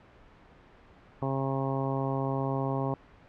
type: harmonic tone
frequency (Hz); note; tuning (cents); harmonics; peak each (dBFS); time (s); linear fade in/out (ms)
135.1; C#3; -44; 1 / 2 / 3 / 4 / 5 / 6 / 7 / 8; -31 / -34 / -36 / -37 / -38 / -39 / -39 / -40; 1.22-2.94; 2
effects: pink hiss -55 dBFS RMS until 3.28 s + low-pass 2000 Hz 12 dB/octave